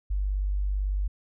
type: tone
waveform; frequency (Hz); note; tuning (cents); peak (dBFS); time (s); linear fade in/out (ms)
sine; 49; G1; 0; -24; 0.1-1.08; 10
effects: none